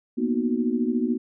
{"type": "chord", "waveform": "sine", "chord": "B major seventh", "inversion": "third", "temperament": "equal", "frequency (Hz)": [233.1, 246.9, 311.1, 370], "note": ["A#3", "B3", "D#4", "F#4"], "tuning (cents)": [0, 0, 0, 0], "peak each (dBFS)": [-26, -24, -30, -30], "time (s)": [0.17, 1.18], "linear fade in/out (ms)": 20, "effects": []}